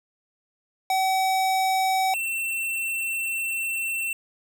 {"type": "tone pair in turn", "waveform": "square", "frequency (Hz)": [760, 2696], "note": ["F#5", "E7"], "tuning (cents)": [46, 38], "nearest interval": "octave + minor seventh", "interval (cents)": 2192, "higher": "second", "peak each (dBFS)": [-21, -26], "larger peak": "first", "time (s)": [[0.9, 2.14], [2.14, 4.13]], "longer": "second", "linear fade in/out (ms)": 2, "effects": []}